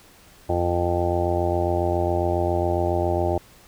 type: harmonic tone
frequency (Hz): 87.31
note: F2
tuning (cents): 0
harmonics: 1 / 2 / 3 / 4 / 5 / 6 / 7 / 8 / 9 / 10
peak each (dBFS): -25 / -35 / -36 / -25 / -32 / -36 / -26 / -35 / -28 / -36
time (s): 0.49-3.38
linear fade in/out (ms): 5
effects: pink hiss -51 dBFS RMS until 3.67 s